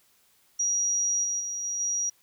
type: tone with level steps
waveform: sine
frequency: 5750 Hz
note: F8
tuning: 50 cents sharp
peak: -23 / -26 / -30 / -28 / -25 dBFS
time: 0.59-2.1 s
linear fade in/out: 10 ms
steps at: 1.23 / 1.39 / 1.63 / 1.79 s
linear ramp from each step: 20 ms
effects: white hiss -64 dBFS RMS until 2.22 s